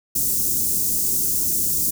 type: band-stop noise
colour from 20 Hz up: white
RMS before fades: -21 dBFS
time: 0.15-1.91 s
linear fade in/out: 10 ms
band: 350 to 6400 Hz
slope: 24 dB/octave
effects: none